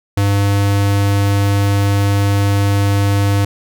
square tone, 100.3 Hz, G2, 40 cents sharp, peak -12 dBFS, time 0.17-3.45 s, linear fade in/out 5 ms, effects none

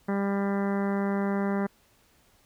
harmonic tone, 198.7 Hz, G3, 24 cents sharp, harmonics 1 / 2 / 3 / 4 / 5 / 6 / 7 / 8 / 9 / 10, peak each -26 / -32 / -36 / -38 / -40 / -42 / -43 / -44 / -45 / -46 dBFS, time 0.08-1.67 s, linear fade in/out 10 ms, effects pink hiss -63 dBFS RMS until 2.45 s

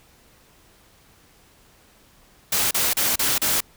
white noise bursts, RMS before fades -21 dBFS, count 5, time 2.52-3.606 s, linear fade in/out 5 ms, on 190 ms, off 34 ms, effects pink hiss -55 dBFS RMS until 3.76 s

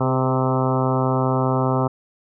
harmonic tone with a mistuned harmonic, 130 Hz, C3, 11 cents flat, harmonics 1 / 2 / 3 / 4 / 5 / 6 / 7 / 8 / 9 / 10, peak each -21 / -24 / -26 / -27 / -28 / -29 / -29 / -30 / -31 / -31 dBFS, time 0-1.88 s, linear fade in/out 10 ms, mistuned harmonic 3, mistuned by +21 cents, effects none

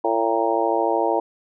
harmonic tone with a mistuned harmonic, 113.1 Hz, A2, 48 cents sharp, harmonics 3 / 4 / 5 / 6 / 7 / 8, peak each -25 / -25 / -25 / -25 / -25 / -25 dBFS, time 0.04-1.2 s, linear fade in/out 5 ms, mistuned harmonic 8, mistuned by +53 cents, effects none

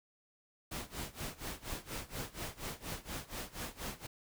pink noise with tremolo, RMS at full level -40 dBFS, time 0.71-4.07 s, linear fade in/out 10 ms, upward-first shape sine, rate 4.2 Hz, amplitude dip 90%, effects none

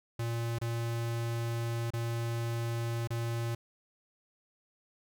square tone with dropouts, 116.54 Hz, A#2, in tune, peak -32 dBFS, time 0.19-3.55 s, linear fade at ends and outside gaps 5 ms, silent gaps 0.586-0.614 / 1.905-1.935 / 3.074-3.104 s, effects none

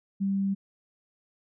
sine tone, 196 Hz, G3, in tune, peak -24 dBFS, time 0.2-0.55 s, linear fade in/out 20 ms, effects none

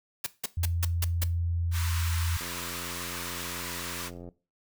white noise bursts, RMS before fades -30 dBFS, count 6, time 0.24-1.24 s, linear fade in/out 5 ms, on 25 ms, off 170 ms
sine tone with pitch glide, 85.1 to 84.32 Hz, F2 to E2, -44 to +40 cents, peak -26 dBFS, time 0.57-2.37 s, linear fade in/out 5 ms, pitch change -16 cents, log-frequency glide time 1.61-2.03 s
pink high-pass noise, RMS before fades -37 dBFS, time 1.71-4.11 s, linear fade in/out 50 ms, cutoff 910 Hz, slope 96 dB/octave
click train, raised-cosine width 2 ms, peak -30 dBFS, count 165, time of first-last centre 2.41-4.289 s, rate 87.3 Hz
effects noise-tail reverb RT60 0.3 s tail -17 dB re dry

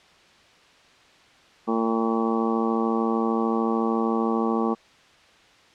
harmonic tone, 113.4 Hz, A#2, 47 cents flat, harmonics 2 / 3 / 4 / 5 / 6 / 7 / 8 / 9 / 10, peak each -24 / -28 / -28 / -37 / -39 / -31 / -36 / -37 / -31 dBFS, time 1.67-4.75 s, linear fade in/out 20 ms, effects white hiss -54 dBFS RMS until 5.74 s + low-pass 4000 Hz 12 dB/octave

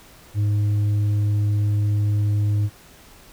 sine tone with tanh clipping, 103.7 Hz, G#2, 2 cents flat, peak -18 dBFS, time 0.34-2.7 s, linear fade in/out 50 ms, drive 4 dB, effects pink hiss -48 dBFS RMS until 3.32 s

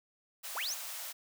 white high-pass noise, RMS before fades -42 dBFS, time 0.43-1.13 s, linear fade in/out 20 ms, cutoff 560 Hz, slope 48 dB/octave
sine linear sweep, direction up, 292.1 to 7040 Hz, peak -34 dBFS, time 0.55-0.75 s, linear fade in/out 20 ms
effects none

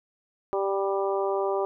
harmonic tone with a mistuned harmonic, 196 Hz, G3, in tune, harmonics 2 / 3 / 4 / 5 / 6, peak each -26 / -30 / -32 / -34 / -36 dBFS, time 0.53-1.65 s, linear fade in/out 0 ms, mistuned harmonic 6, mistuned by +16 cents, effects none

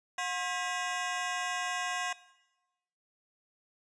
20% pulse ring-modulated tone, 896 Hz, A5, 31 cents sharp, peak -24 dBFS, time 0.18-2.13 s, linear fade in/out 5 ms, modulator 173 Hz, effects noise-tail reverb RT60 1.0 s tail -18 dB re dry + resampled to 22050 Hz

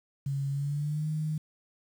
sine tone with pitch glide, 138.59 to 154.67 Hz, C#3 to D#3, 0 to -10 cents, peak -28 dBFS, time 0.26-1.38 s, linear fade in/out 5 ms, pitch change +190 cents, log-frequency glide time 0.5-1.08 s, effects 9-bit

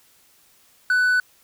triangle tone, 1493 Hz, F#6, 15 cents sharp, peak -14 dBFS, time 0.9-1.2 s, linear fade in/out 2 ms, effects white hiss -57 dBFS RMS until 1.43 s

